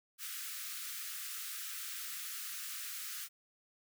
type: high-pass noise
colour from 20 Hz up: white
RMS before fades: -43 dBFS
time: 0.18-3.29 s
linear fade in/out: 50 ms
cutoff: 1200 Hz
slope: 96 dB/octave
effects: none